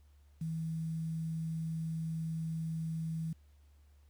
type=tone with quantisation; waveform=sine; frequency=161.5 Hz; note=E3; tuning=35 cents flat; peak=-34 dBFS; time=0.41-3.33 s; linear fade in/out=5 ms; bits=10; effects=added 72 Hz sine -59 dBFS peak until 4.09 s + pink hiss -75 dBFS RMS until 4.09 s